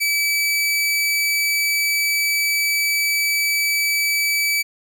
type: tone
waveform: sawtooth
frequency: 2300 Hz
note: D7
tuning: 37 cents flat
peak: -14 dBFS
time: 0-4.63 s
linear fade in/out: 20 ms
effects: none